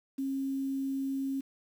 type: tone with quantisation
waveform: sine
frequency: 270.8 Hz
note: C#4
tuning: 40 cents flat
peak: -30 dBFS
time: 0.18-1.41 s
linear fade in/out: 10 ms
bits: 9
effects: none